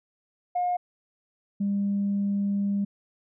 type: tone pair in turn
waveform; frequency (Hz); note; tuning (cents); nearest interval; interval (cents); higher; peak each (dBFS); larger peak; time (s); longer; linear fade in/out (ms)
sine; 715 / 200.6; F5 / G3; +41 / +40; octave + minor seventh; 2201; first; -22; neither; 0.55-0.77 / 1.6-2.85; second; 10
effects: tanh soft clip ceiling -19 dBFS